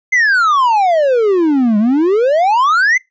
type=exponential two-way sweep; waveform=triangle; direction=down then up; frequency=2100 to 203.3 to 2100 Hz; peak=-7 dBFS; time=0.12-2.98 s; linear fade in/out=10 ms; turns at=1.78 s; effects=noise-tail reverb RT60 0.2 s tail -25 dB re dry + resampled to 16000 Hz